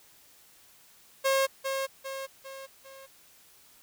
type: tone with echo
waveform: sawtooth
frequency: 539 Hz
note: C#5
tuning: 49 cents flat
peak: -19 dBFS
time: 1.24-1.47 s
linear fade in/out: 20 ms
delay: 400 ms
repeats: 4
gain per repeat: -6 dB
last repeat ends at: 3.07 s
effects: white hiss -58 dBFS RMS until 3.82 s